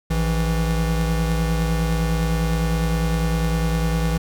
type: tone pair together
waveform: square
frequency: 57.52 / 162.7 Hz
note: A#1 / E3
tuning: -22 / -22 cents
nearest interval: octave + tritone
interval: 1800 cents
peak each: -22 dBFS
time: 0.1-4.18 s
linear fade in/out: 10 ms
effects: none